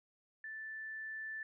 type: tone with level ramp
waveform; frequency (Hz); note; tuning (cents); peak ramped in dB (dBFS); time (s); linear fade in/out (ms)
sine; 1760; A6; 0; -43 to -40; 0.44-1.43; 2
effects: none